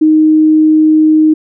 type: tone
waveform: sine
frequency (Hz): 311.1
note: D#4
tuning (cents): 0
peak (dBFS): -4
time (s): 0.01-1.34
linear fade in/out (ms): 10
effects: none